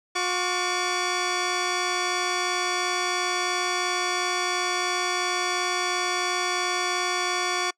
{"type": "tone pair together", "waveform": "10% pulse", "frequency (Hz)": [359.7, 1142], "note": ["F#4", "D6"], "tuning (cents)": [-49, -49], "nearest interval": "octave + minor sixth", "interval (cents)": 2000, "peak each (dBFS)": -18, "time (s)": [0.15, 7.71], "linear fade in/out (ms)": 10, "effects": ["noise-tail reverb RT60 0.1 s tail -25 dB re dry", "low-pass 7000 Hz 12 dB/octave"]}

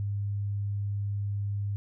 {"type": "tone", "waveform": "sine", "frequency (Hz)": 101.2, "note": "G#2", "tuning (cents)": -44, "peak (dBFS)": -28, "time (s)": [0, 1.76], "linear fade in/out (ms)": 0, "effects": []}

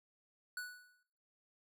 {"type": "tone with exponential decay", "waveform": "square", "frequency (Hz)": 1477, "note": "F#6", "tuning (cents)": -3, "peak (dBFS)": -39, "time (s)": [0.57, 1.03], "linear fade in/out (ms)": 2, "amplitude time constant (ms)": 100, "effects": ["noise-tail reverb RT60 0.9 s tail -26 dB re dry"]}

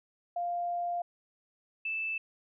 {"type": "tone pair in turn", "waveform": "sine", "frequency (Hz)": [698.5, 2637], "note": ["F5", "E7"], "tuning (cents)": [0, 0], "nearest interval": "octave + major seventh", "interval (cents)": 2300, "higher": "second", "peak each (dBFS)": [-30, -31], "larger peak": "first", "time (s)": [[0.36, 1.02], [1.85, 2.18]], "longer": "first", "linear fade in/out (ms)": 5, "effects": []}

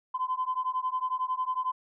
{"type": "beating tone pair", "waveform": "sine", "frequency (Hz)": [1017, 1028], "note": ["C6", "C6"], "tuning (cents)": [-50, -31], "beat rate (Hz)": 11, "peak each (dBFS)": -30, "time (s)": [0.14, 1.72], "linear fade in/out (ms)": 10, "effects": ["tanh soft clip ceiling -20 dBFS"]}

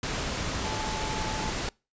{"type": "tone in noise", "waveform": "sine", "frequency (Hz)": 868, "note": "A5", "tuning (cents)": -24, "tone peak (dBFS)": -35, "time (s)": [0.64, 1.5], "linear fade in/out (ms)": 2, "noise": "pink", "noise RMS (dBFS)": -31, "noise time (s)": [0.03, 1.69], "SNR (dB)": -7, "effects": ["noise-tail reverb RT60 0.3 s tail -26 dB re dry", "resampled to 16000 Hz"]}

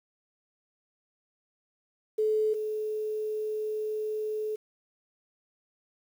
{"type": "tone pair in turn", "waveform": "sine", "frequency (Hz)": [431.6, 429.7], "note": ["A4", "A4"], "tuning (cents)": [-33, -41], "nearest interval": "unison", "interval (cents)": 8, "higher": "first", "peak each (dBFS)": [-23, -29], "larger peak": "first", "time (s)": [[2.18, 2.54], [2.54, 4.56]], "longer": "second", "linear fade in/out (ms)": 10, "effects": ["9-bit"]}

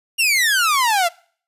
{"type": "exponential sweep", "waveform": "sawtooth", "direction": "down", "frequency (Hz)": [2858, 659.3], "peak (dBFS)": -11, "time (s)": [0.18, 1.09], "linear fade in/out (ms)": 20, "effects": ["noise-tail reverb RT60 0.5 s tail -24 dB re dry", "resampled to 32000 Hz"]}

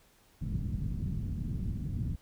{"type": "low-pass noise", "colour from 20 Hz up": "white", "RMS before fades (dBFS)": -34, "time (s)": [0.41, 2.16], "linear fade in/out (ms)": 10, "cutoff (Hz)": 180, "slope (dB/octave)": 24, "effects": ["pink hiss -64 dBFS RMS until 2.21 s"]}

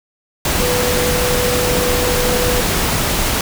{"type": "tone in noise", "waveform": "sine", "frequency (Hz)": 493.9, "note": "B4", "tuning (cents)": 0, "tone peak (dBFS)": -18, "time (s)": [0.6, 2.61], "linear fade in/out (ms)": 2, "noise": "pink", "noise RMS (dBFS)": -17, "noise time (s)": [0.45, 3.41], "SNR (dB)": -4, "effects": []}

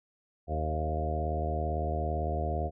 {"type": "harmonic tone with a mistuned harmonic", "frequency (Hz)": 77.78, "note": "D#2", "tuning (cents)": 0, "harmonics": [1, 2, 3, 4, 5, 6, 7, 8, 9], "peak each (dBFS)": [-31, -39, -43, -43, -40, -42, -40, -41, -35], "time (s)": [0.47, 2.71], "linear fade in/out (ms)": 50, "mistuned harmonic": 8, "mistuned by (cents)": 17, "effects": []}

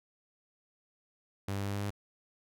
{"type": "tone with pitch steps", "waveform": "sawtooth", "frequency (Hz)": [99, 99.63, 100.27, 100.91, 101.55], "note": ["G2", "G2", "G2", "G#2", "G#2"], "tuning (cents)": [18, 29, 40, -49, -38], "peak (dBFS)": -29, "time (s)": [1.48, 1.905], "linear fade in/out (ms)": 5, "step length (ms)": 85, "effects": []}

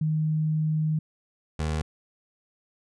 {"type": "tone pair in turn", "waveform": ["sine", "25% pulse"], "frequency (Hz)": [155.56, 77.78], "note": ["D#3", "D#2"], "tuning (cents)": [0, 0], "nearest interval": "octave", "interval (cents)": 1200, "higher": "first", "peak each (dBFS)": -22, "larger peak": "neither", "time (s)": [[0.01, 0.99], [1.59, 1.82]], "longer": "first", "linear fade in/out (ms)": 5, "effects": ["resampled to 22050 Hz"]}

